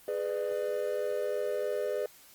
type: chord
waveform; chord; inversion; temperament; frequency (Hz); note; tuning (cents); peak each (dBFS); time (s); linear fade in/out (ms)
triangle; G# diminished; none; just; 415.3 / 498.4 / 598; G#4 / B4 / D5; 0 / +16 / +31; -32; 0.08-2.06; 2
effects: white hiss -56 dBFS RMS until 2.34 s + Opus 24 kbps

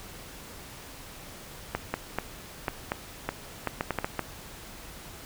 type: clicks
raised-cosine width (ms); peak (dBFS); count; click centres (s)
0.5; -12; 12; 1.75 / 1.94 / 2.186 / 2.682 / 2.919 / 3.29 / 3.673 / 3.809 / 3.907 / 3.987 / 4.045 / 4.193
effects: pink hiss -45 dBFS RMS until 5.25 s

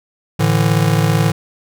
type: chord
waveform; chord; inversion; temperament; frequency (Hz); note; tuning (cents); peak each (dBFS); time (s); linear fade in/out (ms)
square; A suspended fourth; none; just; 110 / 146.67 / 165; A2 / D3 / E3; 0 / -2 / +2; -17; 0.39-1.32; 10
effects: none

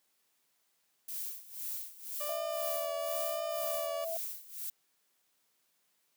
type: noise with tremolo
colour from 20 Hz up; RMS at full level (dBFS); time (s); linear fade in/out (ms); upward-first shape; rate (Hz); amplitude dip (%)
violet; -38; 1.08-4.7; 5; sine; 2; 85
type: tone with vibrato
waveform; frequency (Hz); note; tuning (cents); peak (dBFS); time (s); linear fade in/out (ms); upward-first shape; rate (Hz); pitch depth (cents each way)
30% pulse; 587.3; D5; 0; -35; 2.2-4.05; 10; triangle; 1; 44
type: tone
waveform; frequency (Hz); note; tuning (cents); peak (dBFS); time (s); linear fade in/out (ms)
sine; 659.3; E5; 0; -35; 2.29-4.17; 2
effects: white hiss -75 dBFS RMS until 6.16 s + high-pass 150 Hz 12 dB/octave

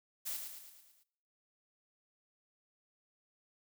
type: noise with echo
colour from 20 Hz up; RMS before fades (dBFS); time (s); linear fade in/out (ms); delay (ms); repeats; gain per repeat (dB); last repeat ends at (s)
blue; -39; 0.25-0.38; 20; 110; 6; -5; 1.04
effects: noise-tail reverb RT60 0.7 s tail -20 dB re dry

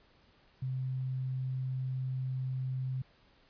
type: tone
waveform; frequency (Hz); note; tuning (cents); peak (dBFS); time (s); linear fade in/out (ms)
sine; 130; C3; -11; -32; 0.62-3.02; 5
effects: pink hiss -65 dBFS RMS until 3.49 s + resampled to 11025 Hz

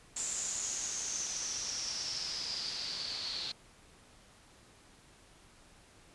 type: noise with low-pass filter sweep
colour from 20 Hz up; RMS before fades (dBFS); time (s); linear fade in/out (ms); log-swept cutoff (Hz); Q
white; -38; 0.16-3.52; 5; 7400 to 4200; 8.8
effects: pink hiss -60 dBFS RMS until 6.14 s + resampled to 24000 Hz

